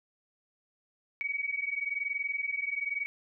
sine tone pair together, 2245 / 2266 Hz, C#7 / C#7, +21 / +37 cents, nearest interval unison, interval 16 cents, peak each -34 / -33 dBFS, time 1.21-3.06 s, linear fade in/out 0 ms, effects none

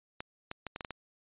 clicks, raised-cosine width 0.3 ms, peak -22 dBFS, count 7, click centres 0.205 / 0.514 / 0.667 / 0.761 / 0.808 / 0.848 / 0.907 s, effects resampled to 8000 Hz

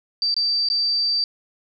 sine tone with dropouts, 4655 Hz, D8, 16 cents flat, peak -18 dBFS, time 0.22-1.24 s, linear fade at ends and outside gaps 1 ms, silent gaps 0.342-0.365 / 0.687-0.7 s, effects none

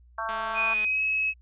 harmonic tone, 223.8 Hz, A3, 30 cents sharp, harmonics 3 / 4 / 5 / 6 / 7, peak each -36 / -35 / -32 / -37 / -36 dBFS, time 0.18-0.74 s, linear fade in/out 5 ms
click train, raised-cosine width 0.2 ms, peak -22 dBFS, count 120, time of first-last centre 0.29-0.846 s, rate 214 Hz
sine tone with pitch glide, 2480 to 2570 Hz, D#7 to E7, -6 to -45 cents, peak -23 dBFS, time 0.54-1.34 s, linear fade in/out 50 ms, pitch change +61 cents, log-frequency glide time 0.74-1.02 s
effects added 60 Hz sine -52 dBFS peak until 1.41 s + resampled to 8000 Hz

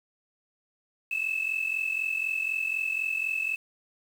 sine tone pair together, 2591 / 2635 Hz, E7 / E7, -30 / -1 cents, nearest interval unison, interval 29 cents, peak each -29 / -28 dBFS, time 1.11-3.56 s, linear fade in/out 5 ms, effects tanh soft clip ceiling -21 dBFS + 8-bit

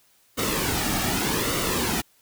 pink noise with flanger, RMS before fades -25 dBFS, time 0.37-2.02 s, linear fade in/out 20 ms, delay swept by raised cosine 1.2 to 2 ms, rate 0.84 Hz, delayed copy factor -0.6, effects white hiss -61 dBFS RMS until 2.21 s

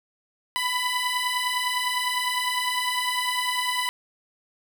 15% pulse beating tone pair, 989 / 998.9 Hz, B5 / B5, +2 / +19 cents, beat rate 9.9 Hz, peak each -22 / -19 dBFS, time 0.56-3.89 s, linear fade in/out 0 ms, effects none

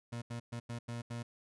30% pulse tone bursts at uneven times, 118.2 Hz, A#2, 24 cents sharp, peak -36 dBFS, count 6, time 0.12-0.22 / 0.3-0.4 / 0.52-0.6 / 0.69-0.79 / 0.88-1.02 / 1.1-1.23 s, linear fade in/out 10 ms, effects resampled to 24000 Hz

